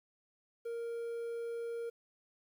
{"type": "tone", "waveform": "triangle", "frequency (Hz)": 466.2, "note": "A#4", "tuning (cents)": 0, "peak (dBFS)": -35, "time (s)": [0.65, 1.9], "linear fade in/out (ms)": 10, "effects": ["11-bit"]}